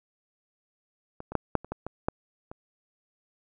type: clicks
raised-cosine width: 1 ms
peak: -25 / -23 / -9 / -8 / -28 / -18 / -20 / -11 / -26 dBFS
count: 9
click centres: 1.204 / 1.32 / 1.353 / 1.553 / 1.646 / 1.72 / 1.866 / 2.085 / 2.515 s
effects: none